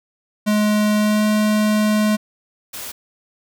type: tone with pitch glide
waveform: square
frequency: 210.7 to 212.5 Hz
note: G#3 to G#3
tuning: +25 to +40 cents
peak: -15 dBFS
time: 0.46-2.17 s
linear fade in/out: 20 ms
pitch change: +15 cents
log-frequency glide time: 0.97-1.25 s
type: noise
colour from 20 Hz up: white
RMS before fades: -31 dBFS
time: 2.73-2.92 s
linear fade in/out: 10 ms
effects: none